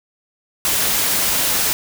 white noise, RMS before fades -18 dBFS, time 0.65-1.73 s, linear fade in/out 0 ms, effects none

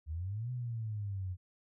sine exponential two-way sweep, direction up then down, 73.42 to 126.6 to 89.5 Hz, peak -35 dBFS, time 0.06-1.37 s, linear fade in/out 50 ms, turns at 0.51 s, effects none

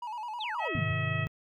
triangle tone with vibrato, 911 Hz, A#5, 40 cents flat, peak -33 dBFS, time 0.02-0.68 s, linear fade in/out 5 ms, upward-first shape square, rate 9.5 Hz, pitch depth 96 cents each way
sine exponential sweep, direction down, 4099 to 72.1 Hz, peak -34 dBFS, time 0.4-0.93 s, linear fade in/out 10 ms
harmonic tone, 643 Hz, E5, 43 cents flat, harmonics 1 / 2 / 3 / 4 / 5, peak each -40 / -39 / -36 / -37 / -46 dBFS, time 0.58-1.28 s, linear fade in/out 50 ms
triangle chord, Ab major, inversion none, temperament equal with one note detuned, 103.83 / 128.42 / 155.56 Hz, Ab2 / C3 / Eb3, 0 / -32 / 0 cents, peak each -32 dBFS, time 0.75-1.27 s, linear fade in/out 0 ms
effects none

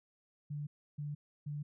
sine tone bursts, 146.83 Hz, D3, in tune, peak -37 dBFS, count 3, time 0.5-1.63 s, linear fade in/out 10 ms, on 170 ms, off 310 ms, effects none

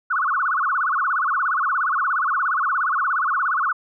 sine tone with vibrato, 1272 Hz, D#6, 38 cents sharp, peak -18 dBFS, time 0.1-3.73 s, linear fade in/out 10 ms, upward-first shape sine, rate 17 Hz, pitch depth 290 cents each way, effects none

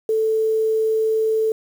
sine tone with quantisation, 440.3 Hz, A4, 1 cent sharp, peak -16 dBFS, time 0.09-1.52 s, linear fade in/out 2 ms, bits 7, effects none

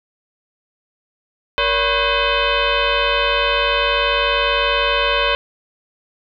sine tone with frequency modulation, 987.8 Hz, B5, in tune, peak -14 dBFS, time 1.58-5.35 s, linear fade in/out 0 ms, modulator 519 Hz, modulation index 4.7, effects none

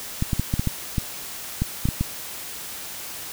clicks, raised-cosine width 5 ms, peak -9 dBFS, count 11, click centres 0.224 / 0.332 / 0.396 / 0.539 / 0.595 / 0.673 / 0.982 / 1.62 / 1.855 / 1.888 / 2.01 s, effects white hiss -35 dBFS RMS until 3.32 s

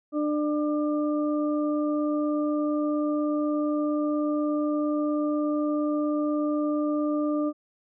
harmonic tone, 298.6 Hz, D4, 29 cents sharp, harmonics 1 / 2 / 4, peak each -24 / -30 / -36 dBFS, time 0.12-7.53 s, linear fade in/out 50 ms, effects none

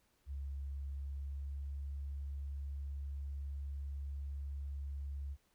sine tone with pitch glide, 69.3 to 69.98 Hz, C#2 to C#2, 0 to +17 cents, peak -39 dBFS, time 0.26-5.37 s, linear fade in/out 50 ms, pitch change +17 cents, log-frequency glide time 0.88-1.71 s, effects pink hiss -75 dBFS RMS until 5.54 s

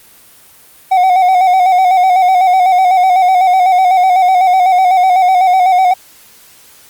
triangle tone with vibrato, 740 Hz, F#5, in tune, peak -4 dBFS, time 0.91-5.94 s, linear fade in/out 10 ms, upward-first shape square, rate 8 Hz, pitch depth 46 cents each way, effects white hiss -42 dBFS RMS until 6.89 s + Opus 32 kbps

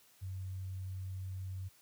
sine tone, 94.1 Hz, F#2, 30 cents sharp, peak -38 dBFS, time 0.21-1.69 s, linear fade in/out 20 ms, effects white hiss -65 dBFS RMS until 1.81 s + high-pass 60 Hz 12 dB/octave

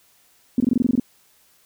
sine tone bursts, 246.9 Hz, B3, in tune, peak -13 dBFS, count 10, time 0.58-0.998 s, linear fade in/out 2 ms, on 22 ms, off 22 ms, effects white hiss -58 dBFS RMS until 1.65 s

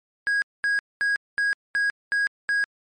triangle tone bursts, 1646 Hz, G#6, 16 cents flat, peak -18 dBFS, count 7, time 0.27-2.64 s, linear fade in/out 0 ms, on 150 ms, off 220 ms, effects MP3 48 kbps

